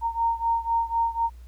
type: beating tone pair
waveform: sine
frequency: 921 / 925 Hz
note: A#5 / A#5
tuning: -21 / -14 cents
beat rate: 4 Hz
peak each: -24 / -26 dBFS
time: 0.01-1.3 s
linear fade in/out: 50 ms
effects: added 60 Hz sine -41 dBFS peak until 1.47 s + pink hiss -62 dBFS RMS until 1.47 s